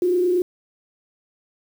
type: tone with frequency modulation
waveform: sine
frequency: 358.3 Hz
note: F4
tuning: 44 cents sharp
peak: -16 dBFS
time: 0.02-0.42 s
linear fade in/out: 2 ms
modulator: 28.7 Hz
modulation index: 0.47
effects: 7-bit